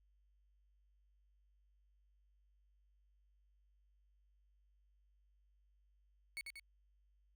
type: tone with echo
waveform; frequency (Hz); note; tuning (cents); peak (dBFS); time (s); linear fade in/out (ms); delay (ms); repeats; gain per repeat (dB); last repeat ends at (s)
35% pulse; 2217; C#7; 0; -40; 6.37-6.41; 0; 93; 2; -4; 6.596
effects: added 50 Hz sine -70 dBFS peak until 7.35 s